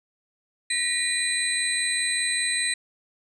sine tone cluster, 1876 / 1961 / 2417 / 4000 / 8270 Hz, A#6 / B6 / D7 / B7 / C9, +11 / -13 / +49 / +21 / -21 cents, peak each -31 / -30 / -31 / -27 / -27 dBFS, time 0.7-2.74 s, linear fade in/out 5 ms, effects tanh soft clip ceiling -12 dBFS

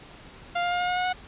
sawtooth tone with pitch steps, 698.5 / 704.2 / 709.9 / 715.7 / 721.5 / 727.3 / 733.2 Hz, F5 / F5 / F5 / F5 / F#5 / F#5 / F#5, 0 / +14 / +28 / +42 / -44 / -30 / -16 cents, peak -20 dBFS, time 0.55-1.131 s, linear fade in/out 10 ms, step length 83 ms, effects pink hiss -47 dBFS RMS until 1.27 s + resampled to 8000 Hz

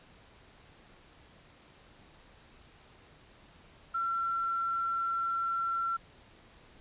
sine tone with quantisation, 1356 Hz, E6, 49 cents sharp, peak -29 dBFS, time 3.94-5.97 s, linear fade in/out 10 ms, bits 9, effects pink hiss -58 dBFS RMS until 6.8 s + resampled to 8000 Hz

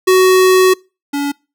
square tone pair in turn, 372.7 / 284.6 Hz, F#4 / C#4, +13 / +46 cents, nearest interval perfect fourth, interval 467 cents, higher first, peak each -7 / -16 dBFS, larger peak first, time 0.07-0.74 / 1.13-1.32 s, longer first, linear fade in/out 10 ms, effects noise-tail reverb RT60 0.3 s tail -26 dB re dry

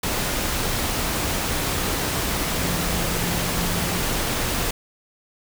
sine tone in noise, 174.61 Hz, F3, in tune, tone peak -29 dBFS, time 2.57-4 s, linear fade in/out 5 ms, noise pink, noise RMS -24 dBFS, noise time 0.03-4.71 s, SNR -8 dB, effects none

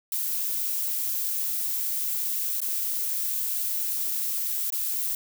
violet noise with dropouts, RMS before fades -28 dBFS, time 0.12-5.15 s, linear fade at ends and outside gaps 2 ms, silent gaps 2.604-2.616 / 4.703-4.723 s, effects none

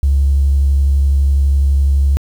triangle tone with vibrato, 69.3 Hz, C#2, in tune, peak -5 dBFS, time 0.03-2.17 s, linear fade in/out 0 ms, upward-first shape square, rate 12 Hz, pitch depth 13 cents each way, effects tanh soft clip ceiling -7 dBFS + 7-bit

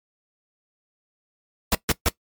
pink noise bursts, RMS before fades -19 dBFS, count 3, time 1.72-2.087 s, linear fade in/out 2 ms, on 29 ms, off 140 ms, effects noise-tail reverb RT60 0.1 s tail -19 dB re dry + MP3 96 kbps

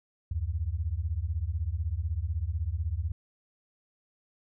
sine beating tone pair, 73.42 / 89.42 Hz, D2 / F2, 0 / +41 cents, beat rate 16 Hz, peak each -31 dBFS, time 0.31-3.12 s, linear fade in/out 5 ms, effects none

